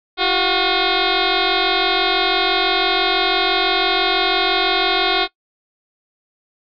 sine tone with frequency modulation, 1429 Hz, F6, 39 cents sharp, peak -14 dBFS, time 0.17-5.28 s, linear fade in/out 50 ms, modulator 363 Hz, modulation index 7.3, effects noise-tail reverb RT60 0.1 s tail -21 dB re dry

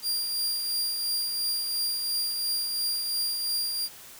sawtooth tone with tremolo, 4780 Hz, D8, 30 cents sharp, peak -22 dBFS, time 0.02-3.89 s, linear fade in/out 50 ms, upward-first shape triangle, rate 2.9 Hz, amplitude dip 40%, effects white hiss -47 dBFS RMS until 4.19 s

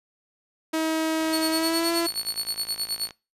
sawtooth tone with pitch glide, 319.1 to 337.1 Hz, D#4 to E4, +44 to +39 cents, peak -19 dBFS, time 0.73-2.07 s, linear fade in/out 10 ms, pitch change +95 cents, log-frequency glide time 1.5-1.92 s
click train, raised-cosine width 0.2 ms, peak -22 dBFS, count 105, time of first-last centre 1.21-3.108 s, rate 54.8 Hz
sawtooth tone with tremolo, 4406 Hz, C#8, 11 cents flat, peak -21 dBFS, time 1.32-3.1 s, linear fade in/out 20 ms, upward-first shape sine, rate 9.5 Hz, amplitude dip 90%
effects noise-tail reverb RT60 0.3 s tail -24 dB re dry + resampled to 32000 Hz

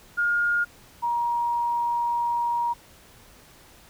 sine tone pair in turn, 1420 / 947.7 Hz, F6 / A#5, +28 / +28 cents, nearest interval perfect fifth, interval 700 cents, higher first, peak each -20 / -22 dBFS, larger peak first, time 0.17-0.65 / 1.02-2.74 s, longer second, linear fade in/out 20 ms, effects pink hiss -52 dBFS RMS until 3.89 s

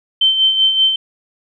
sine tone with tremolo, 3099 Hz, G7, 21 cents flat, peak -8 dBFS, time 0.21-0.96 s, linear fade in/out 5 ms, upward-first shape sine, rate 5.2 Hz, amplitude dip 55%, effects none

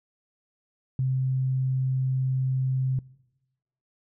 sine tone, 130.81 Hz, C3, in tune, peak -22 dBFS, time 0.99-2.99 s, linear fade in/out 2 ms, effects noise-tail reverb RT60 1.0 s tail -23 dB re dry

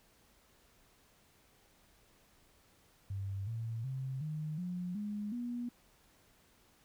sine tone with pitch steps, 98 / 113.88 / 132.33 / 153.78 / 178.7 / 207.7 / 241.3 Hz, G2 / A#2 / C3 / D#3 / F3 / G#3 / B3, 0 / -40 / +20 / -20 / +40 / 0 / -40 cents, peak -36 dBFS, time 3.1-5.69 s, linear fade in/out 5 ms, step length 370 ms, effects pink hiss -67 dBFS RMS until 6.84 s

